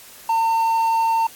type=tone; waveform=triangle; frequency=906 Hz; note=A#5; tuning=50 cents flat; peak=-14 dBFS; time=0.29-1.27 s; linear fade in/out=5 ms; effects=white hiss -43 dBFS RMS until 1.35 s + AAC 64 kbps